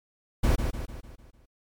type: noise with echo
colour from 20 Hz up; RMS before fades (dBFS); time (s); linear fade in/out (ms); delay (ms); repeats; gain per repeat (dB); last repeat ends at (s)
brown; -21; 0.43-0.56; 10; 150; 6; -6; 1.46
effects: MP3 96 kbps